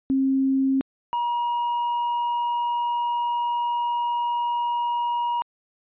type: tone pair in turn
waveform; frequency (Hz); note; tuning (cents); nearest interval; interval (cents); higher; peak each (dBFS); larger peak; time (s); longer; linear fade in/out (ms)
sine / triangle; 267.9 / 954.7; C4 / A#5; +41 / +41; octave + minor seventh; 2200; second; -18 / -20; first; 0.1-0.81 / 1.13-5.42; second; 0
effects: resampled to 8000 Hz